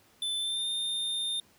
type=tone with pitch glide; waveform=square; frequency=3521 to 3628 Hz; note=A7 to A#7; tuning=0 to -48 cents; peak=-30 dBFS; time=0.22-1.4 s; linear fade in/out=2 ms; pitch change=+52 cents; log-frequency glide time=0.38-0.68 s; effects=pink hiss -62 dBFS RMS until 1.58 s + high-pass 100 Hz 12 dB/octave